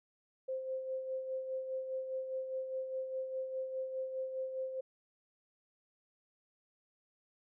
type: tone with tremolo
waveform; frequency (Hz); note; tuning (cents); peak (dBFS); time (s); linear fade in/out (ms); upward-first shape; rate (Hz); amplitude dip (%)
sine; 523; C5; -1; -34; 0.48-4.81; 10; sine; 4.9; 50
effects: none